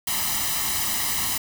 white noise with comb filter, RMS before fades -25 dBFS, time 0.07-1.38 s, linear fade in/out 5 ms, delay 1 ms, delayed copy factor +0.75, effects none

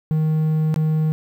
triangle tone with dropouts, 156.3 Hz, D#3, 8 cents sharp, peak -14 dBFS, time 0.11-1.12 s, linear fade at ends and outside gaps 0 ms, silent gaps 0.742-0.761 s, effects 9-bit

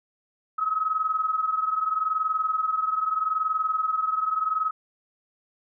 sine tone pair together, 1274 / 1294.8 Hz, D#6 / E6, +41 / -31 cents, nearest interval unison, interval 28 cents, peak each -24 / -28 dBFS, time 0.58-4.71 s, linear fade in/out 10 ms, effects none

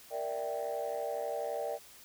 sine chord, E half-diminished seventh, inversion second, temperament equal, 466.2 / 587.3 / 659.3 / 784 Hz, Bb4 / D5 / E5 / G5, 0 / 0 / 0 / 0 cents, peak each -38 / -36 / -39 / -39 dBFS, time 0.1-1.79 s, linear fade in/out 50 ms, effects tanh soft clip ceiling -27 dBFS + white hiss -55 dBFS RMS until 2.04 s

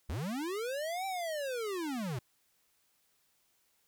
square linear two-way sweep, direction up then down, 58.1 to 783 to 111.5 Hz, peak -35 dBFS, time 0.09-2.19 s, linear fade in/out 5 ms, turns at 1.06 s, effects white hiss -73 dBFS RMS until 3.87 s

